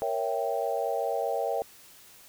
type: chord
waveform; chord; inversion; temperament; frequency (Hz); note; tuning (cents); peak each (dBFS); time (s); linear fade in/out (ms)
sine; A# diminished seventh; none; equal; 466.2 / 554.4 / 659.3 / 784; A#4 / C#5 / E5 / G5; 0 / 0 / 0 / 0; -32; 0.02-1.62; 0
effects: white hiss -53 dBFS RMS until 2.28 s